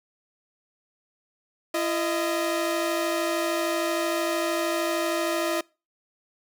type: tone pair together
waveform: sawtooth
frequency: 337.7 / 622.3 Hz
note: E4 / D#5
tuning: +42 / 0 cents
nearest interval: major seventh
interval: 1058 cents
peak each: -23 dBFS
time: 1.74-5.61 s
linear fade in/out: 5 ms
effects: noise-tail reverb RT60 0.3 s tail -25 dB re dry